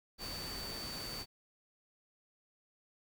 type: tone in noise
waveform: sine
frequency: 4564 Hz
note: C#8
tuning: 50 cents sharp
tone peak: -43 dBFS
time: 0.18-1.26 s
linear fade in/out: 50 ms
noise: pink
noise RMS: -45 dBFS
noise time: 0.18-1.26 s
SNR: -1 dB
effects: none